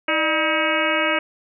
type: harmonic tone with a mistuned harmonic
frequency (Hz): 319.1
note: D#4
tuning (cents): +44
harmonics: 1 / 2 / 3 / 4 / 5 / 6 / 7 / 8 / 9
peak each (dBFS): -27 / -24 / -29 / -26 / -26 / -30 / -24 / -28 / -28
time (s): 0.08-1.19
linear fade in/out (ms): 5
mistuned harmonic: 2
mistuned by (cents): -93
effects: none